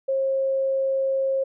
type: tone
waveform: sine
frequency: 537 Hz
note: C5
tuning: 45 cents sharp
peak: -20 dBFS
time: 0.08-1.44 s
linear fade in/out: 10 ms
effects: none